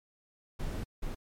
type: noise bursts at uneven times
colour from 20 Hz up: brown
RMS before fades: -35 dBFS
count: 2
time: 0.59-0.84 / 1.02-1.15 s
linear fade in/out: 10 ms
effects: MP3 64 kbps